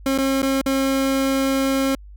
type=tone with dropouts; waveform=30% pulse; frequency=269.5 Hz; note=C#4; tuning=49 cents flat; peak=-15 dBFS; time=0.06-1.95 s; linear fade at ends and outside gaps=2 ms; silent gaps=0.178-0.185 / 0.42-0.428 / 0.614-0.661 s; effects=added 50 Hz sine -38 dBFS peak until 2.16 s